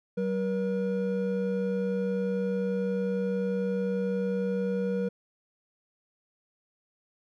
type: tone pair together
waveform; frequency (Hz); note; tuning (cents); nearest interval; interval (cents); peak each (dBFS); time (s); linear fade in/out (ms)
triangle; 190 / 478.8; F#3 / A#4; +46 / +46; octave + major third; 1600; -27; 0.17-5.09; 10
effects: none